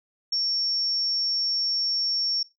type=tone; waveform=sine; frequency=5480 Hz; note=F8; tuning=34 cents flat; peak=-23 dBFS; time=0.32-2.43 s; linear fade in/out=5 ms; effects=noise-tail reverb RT60 0.2 s tail -20 dB re dry